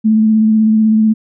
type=tone with vibrato; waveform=sine; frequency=218.2 Hz; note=A3; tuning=14 cents flat; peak=-7 dBFS; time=0.04-1.14 s; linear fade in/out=20 ms; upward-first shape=sine; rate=16 Hz; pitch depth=21 cents each way; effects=none